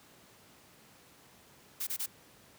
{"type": "noise bursts", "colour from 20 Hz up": "blue", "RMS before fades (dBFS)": -35, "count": 3, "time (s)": [1.8, 2.063], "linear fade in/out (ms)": 10, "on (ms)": 71, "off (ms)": 25, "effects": ["pink hiss -59 dBFS RMS until 2.58 s", "high-pass 100 Hz 12 dB/octave"]}